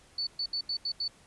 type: tone bursts at uneven times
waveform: sine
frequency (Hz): 4480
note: C#8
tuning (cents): +18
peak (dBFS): -29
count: 6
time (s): 0.18-0.27 / 0.39-0.46 / 0.53-0.61 / 0.69-0.77 / 0.85-0.92 / 1-1.08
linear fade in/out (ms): 5
effects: pink hiss -59 dBFS RMS until 1.26 s + resampled to 24000 Hz